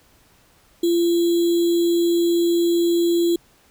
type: tone with sample-and-hold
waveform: sine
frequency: 341.9 Hz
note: F4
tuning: 37 cents flat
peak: -15 dBFS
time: 0.83-3.36 s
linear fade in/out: 5 ms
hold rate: 3675 Hz
effects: pink hiss -56 dBFS RMS until 3.7 s